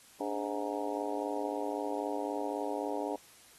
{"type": "harmonic tone with a mistuned harmonic", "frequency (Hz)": 103.83, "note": "G#2", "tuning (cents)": 0, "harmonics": [3, 4, 5, 6, 7, 8, 9], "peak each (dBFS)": [-38, -39, -40, -41, -41, -42, -43], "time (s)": [0.2, 3.16], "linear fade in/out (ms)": 5, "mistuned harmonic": 3, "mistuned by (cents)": -110, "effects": ["white hiss -58 dBFS RMS until 3.58 s", "AAC 32 kbps"]}